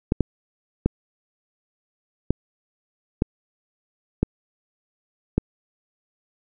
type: clicks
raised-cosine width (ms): 3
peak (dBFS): -5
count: 7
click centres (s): 0.121 / 0.207 / 0.86 / 2.306 / 3.221 / 4.23 / 5.38
effects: none